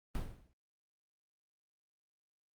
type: noise with exponential decay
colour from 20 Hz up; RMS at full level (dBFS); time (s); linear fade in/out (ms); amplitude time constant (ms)
brown; -33; 0.15-0.53; 0; 82
effects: Opus 32 kbps